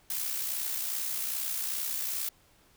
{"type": "noise with amplitude modulation", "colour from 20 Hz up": "blue", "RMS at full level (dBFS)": -31, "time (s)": [0.1, 2.29], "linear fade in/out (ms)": 2, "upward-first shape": "sine", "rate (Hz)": 62.5, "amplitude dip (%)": 45, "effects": ["pink hiss -63 dBFS RMS until 2.76 s"]}